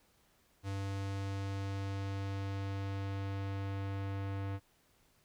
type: tone with low-pass filter sweep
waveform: square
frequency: 98.2 Hz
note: G2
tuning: 4 cents sharp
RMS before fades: -38 dBFS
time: 0.63-4.6 s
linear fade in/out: 50 ms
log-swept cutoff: 8400 to 2400 Hz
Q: 0.74
effects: pink hiss -70 dBFS RMS until 5.24 s